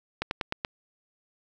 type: slowing click train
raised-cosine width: 0.3 ms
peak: -12 dBFS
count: 5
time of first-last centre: 0.22-0.649 s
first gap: 91 ms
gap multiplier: 1.11
effects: none